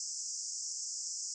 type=band-pass noise; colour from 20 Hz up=white; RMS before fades=-40 dBFS; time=0-1.34 s; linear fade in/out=2 ms; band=5100 to 7700 Hz; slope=96 dB/octave; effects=none